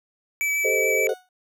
square tone with vibrato, 2300 Hz, D7, 37 cents flat, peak -22 dBFS, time 0.41-1.07 s, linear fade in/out 0 ms, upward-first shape sine, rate 7 Hz, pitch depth 10 cents each way
sine chord, A half-diminished seventh, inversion third, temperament equal, 392 / 440 / 523.3 / 622.3 Hz, G4 / A4 / C5 / Eb5, 0 / 0 / 0 / 0 cents, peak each -28 / -25 / -26 / -30 dBFS, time 0.64-1.14 s, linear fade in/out 10 ms
30% pulse tone with exponential decay, 736 Hz, F#5, 9 cents flat, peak -27 dBFS, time 1.09-1.29 s, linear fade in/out 2 ms, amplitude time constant 43 ms
effects none

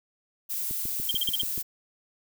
violet noise, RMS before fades -31 dBFS, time 0.49-1.63 s, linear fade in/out 20 ms
click train, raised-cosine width 3 ms, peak -26 dBFS, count 7, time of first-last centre 0.71-1.578 s, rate 6.91 Hz
sine tone bursts, 3179 Hz, G7, 24 cents sharp, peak -23 dBFS, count 6, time 1.09-1.416 s, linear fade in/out 2 ms, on 21 ms, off 40 ms
effects none

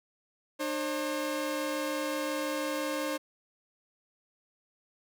sawtooth tone pair together, 301.3 / 536.9 Hz, D4 / C5, +44 / +45 cents, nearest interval minor seventh, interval 1001 cents, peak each -30 / -29 dBFS, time 0.59-3.18 s, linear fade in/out 20 ms, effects none

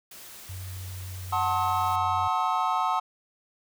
white noise, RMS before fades -45 dBFS, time 0.11-1.96 s, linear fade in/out 5 ms
sine tone, 92.5 Hz, F#2, in tune, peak -35 dBFS, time 0.49-2.28 s, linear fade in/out 5 ms
triangle chord, F# diminished seventh, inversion none, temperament just, 740 / 888 / 1065.6 / 1278.7 Hz, F#5 / A5 / C6 / Eb6, 0 / +16 / +31 / +47 cents, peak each -27 dBFS, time 1.32-3 s, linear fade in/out 10 ms
effects none

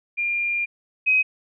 sine tone pair in turn, 2400 / 2527 Hz, D7 / D#7, +37 / +26 cents, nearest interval minor second, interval 89 cents, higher second, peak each -21 / -15 dBFS, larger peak second, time 0.17-0.66 / 1.06-1.23 s, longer first, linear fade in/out 20 ms, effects none

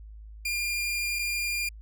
sawtooth tone pair in turn, 2404 / 2404 Hz, D7 / D7, +40 / +40 cents, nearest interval unison, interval 0 cents, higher neither, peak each -24 dBFS, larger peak neither, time 0.45-1.19 / 1.19-1.69 s, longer first, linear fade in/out 5 ms, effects added 53 Hz sine -42 dBFS peak until 1.81 s

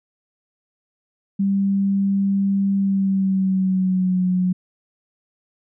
sine tone with pitch glide, 196.9 to 182.66 Hz, G3 to F#3, +8 to -22 cents, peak -16 dBFS, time 1.39-4.53 s, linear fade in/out 10 ms, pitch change -130 cents, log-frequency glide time 2.76-4.25 s, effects none

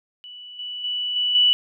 sine tone with level steps, 2960 Hz, F#7, in tune, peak -37 / -29 / -23 / -19 / -13 dBFS, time 0.24-1.53 s, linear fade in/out 0 ms, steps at 0.59 / 0.84 / 1.16 / 1.35 s, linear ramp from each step 2 ms, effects none

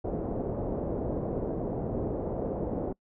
white low-pass noise, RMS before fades -32 dBFS, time 0.04-2.93 s, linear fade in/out 10 ms, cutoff 570 Hz, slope 24 dB/octave, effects noise-tail reverb RT60 0.1 s tail -24 dB re dry

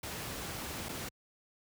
pink noise with dropouts, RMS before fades -40 dBFS, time 0.03-1.09 s, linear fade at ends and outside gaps 5 ms, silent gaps 0.887-0.89 s, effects high-pass 60 Hz 12 dB/octave

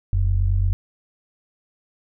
sine tone pair together, 43.4 / 92.1 Hz, F1 / F#2, -10 / -7 cents, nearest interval octave + minor second, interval 1303 cents, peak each -19 dBFS, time 0.13-0.73 s, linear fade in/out 0 ms, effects none

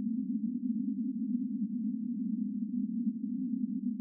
white band-pass noise, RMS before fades -34 dBFS, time 0-4 s, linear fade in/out 0 ms, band 200 to 260 Hz, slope 96 dB/octave, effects none

